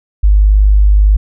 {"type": "tone", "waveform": "sine", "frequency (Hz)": 50.8, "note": "G#1", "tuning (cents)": -38, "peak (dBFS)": -4, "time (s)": [0.23, 1.17], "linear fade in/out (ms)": 10, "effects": []}